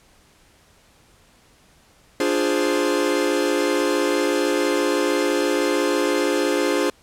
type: chord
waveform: 45% pulse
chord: D half-diminished seventh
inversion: none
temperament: equal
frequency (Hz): 293.7 / 349.2 / 415.3 / 523.3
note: D4 / F4 / Ab4 / C5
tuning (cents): 0 / 0 / 0 / 0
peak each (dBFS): -24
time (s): 2.2-6.9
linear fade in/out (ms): 2
effects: pink hiss -55 dBFS RMS until 7.02 s + low-pass 11000 Hz 12 dB/octave